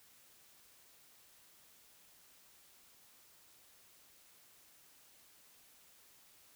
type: silence
effects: white hiss -64 dBFS RMS until 6.55 s